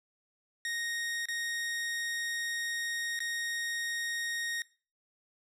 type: tone with dropouts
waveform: sawtooth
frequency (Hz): 1864.7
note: A#6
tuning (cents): 0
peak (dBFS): -29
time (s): 0.65-4.62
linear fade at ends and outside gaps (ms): 1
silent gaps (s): 1.256-1.285 / 3.191-3.203
effects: noise-tail reverb RT60 0.4 s tail -22 dB re dry + low-pass 11000 Hz 12 dB/octave